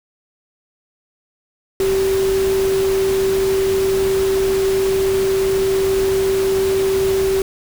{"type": "tone in noise", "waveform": "sine", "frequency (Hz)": 385.5, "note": "G4", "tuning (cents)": -29, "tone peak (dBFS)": -14, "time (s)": [1.8, 7.42], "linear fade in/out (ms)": 2, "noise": "pink", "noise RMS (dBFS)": -27, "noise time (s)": [1.8, 7.42], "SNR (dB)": 10, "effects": []}